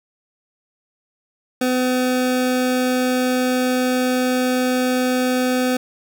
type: tone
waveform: 25% pulse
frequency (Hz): 253.2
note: B3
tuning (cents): +43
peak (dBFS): -13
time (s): 1.61-5.77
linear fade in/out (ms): 5
effects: none